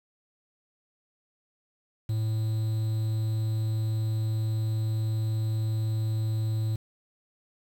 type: tone with quantisation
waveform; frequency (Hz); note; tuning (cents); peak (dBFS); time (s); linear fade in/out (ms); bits
triangle; 109.8; A2; -3; -23; 2.09-6.76; 5; 8
effects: none